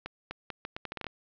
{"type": "accelerating click train", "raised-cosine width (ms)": 0.3, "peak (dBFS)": -20, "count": 11, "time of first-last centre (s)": [0.06, 1.067], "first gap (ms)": 250, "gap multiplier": 0.77, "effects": ["low-pass 5000 Hz 12 dB/octave", "10-bit"]}